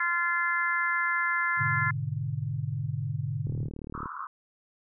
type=harmonic tone; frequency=345.5 Hz; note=F4; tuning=19 cents flat; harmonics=3 / 4 / 5 / 6; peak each=-32 / -30 / -28 / -32 dBFS; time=0-1.91 s; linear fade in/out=5 ms
type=chord; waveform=sine; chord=G# diminished; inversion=none; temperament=equal; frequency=103.83 / 123.47 / 146.83 Hz; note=G#2 / B2 / D3; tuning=0 / 0 / 0 cents; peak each=-34 / -33 / -32 dBFS; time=1.57-3.7 s; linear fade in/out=50 ms
type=click train; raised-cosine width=3 ms; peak=-26 dBFS; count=23; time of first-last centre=3.47-4.058 s; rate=37.4 Hz
type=band-pass noise; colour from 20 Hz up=white; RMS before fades=-38 dBFS; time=3.94-4.27 s; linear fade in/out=2 ms; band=1000 to 1400 Hz; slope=96 dB/octave
effects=none